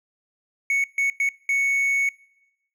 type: tone bursts at uneven times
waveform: triangle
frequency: 2217 Hz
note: C#7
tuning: in tune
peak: -17 dBFS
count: 4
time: 0.7-0.84 / 0.98-1.1 / 1.2-1.29 / 1.49-2.09 s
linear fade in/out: 2 ms
effects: noise-tail reverb RT60 1.0 s tail -25 dB re dry